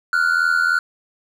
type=tone pair together; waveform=triangle; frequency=1396.9 / 1480 Hz; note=F6 / F#6; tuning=0 / 0 cents; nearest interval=minor second; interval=100 cents; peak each=-16 dBFS; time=0.13-0.79 s; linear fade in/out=2 ms; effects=none